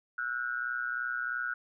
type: tone with amplitude modulation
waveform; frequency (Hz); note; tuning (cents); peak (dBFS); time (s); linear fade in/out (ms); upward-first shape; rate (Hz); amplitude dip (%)
sine; 1459; F#6; -25; -27; 0.18-1.54; 5; sine; 123; 90
effects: none